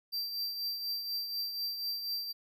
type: tone with tremolo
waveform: square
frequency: 4699 Hz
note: D8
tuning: in tune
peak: -32 dBFS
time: 0.12-2.33 s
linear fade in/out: 20 ms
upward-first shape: triangle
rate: 4.1 Hz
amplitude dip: 55%
effects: none